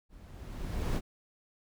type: noise with level ramp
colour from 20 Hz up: brown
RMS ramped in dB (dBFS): -54 to -27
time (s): 0.09-1.01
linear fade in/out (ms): 50
effects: none